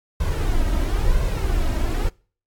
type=noise with flanger; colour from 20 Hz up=brown; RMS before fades=-20 dBFS; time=0.2-2.09 s; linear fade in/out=5 ms; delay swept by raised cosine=1.9 to 3.2 ms; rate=0.98 Hz; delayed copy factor=+0.6; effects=noise-tail reverb RT60 0.4 s tail -23 dB re dry + AAC 64 kbps